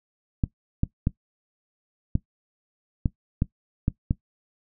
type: clicks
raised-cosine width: 5 ms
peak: -9 dBFS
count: 8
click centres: 0.438 / 0.834 / 1.071 / 2.154 / 3.058 / 3.421 / 3.881 / 4.109 s
effects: noise-tail reverb RT60 0.1 s tail -18 dB re dry